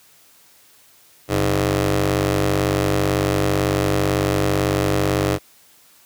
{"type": "ring-modulated tone", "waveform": "15% pulse", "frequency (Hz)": 98, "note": "G2", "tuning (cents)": 0, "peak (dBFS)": -7, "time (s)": [1.28, 5.39], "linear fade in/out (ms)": 50, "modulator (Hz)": 219, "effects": ["white hiss -52 dBFS RMS until 6.05 s", "high-pass 60 Hz 12 dB/octave"]}